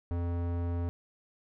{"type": "tone with low-pass filter", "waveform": "square", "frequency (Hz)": 86.3, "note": "F2", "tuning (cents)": -20, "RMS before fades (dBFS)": -32, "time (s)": [0.11, 0.89], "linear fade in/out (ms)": 0, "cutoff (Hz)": 970, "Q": 0.56, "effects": []}